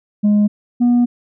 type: tone pair in turn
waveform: sine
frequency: 207.7 / 242.2 Hz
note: G#3 / B3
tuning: 0 / -34 cents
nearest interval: minor third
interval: 266 cents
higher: second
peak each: -7 dBFS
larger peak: neither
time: 0.23-0.48 / 0.8-1.06 s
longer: second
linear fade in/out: 20 ms
effects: tanh soft clip ceiling -9 dBFS